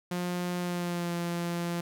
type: tone with pitch glide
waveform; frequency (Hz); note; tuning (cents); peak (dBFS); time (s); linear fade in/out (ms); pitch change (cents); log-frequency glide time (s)
sawtooth; 177.5 to 172.15; F3 to F3; +28 to -25; -26; 0.11-1.81; 5; -53; 0.59-1.13
effects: none